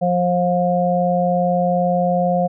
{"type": "harmonic tone", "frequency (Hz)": 177.6, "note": "F3", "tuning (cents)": 29, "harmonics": [1, 3, 4], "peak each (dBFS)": [-19, -19, -19], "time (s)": [0.01, 2.48], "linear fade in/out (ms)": 20, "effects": []}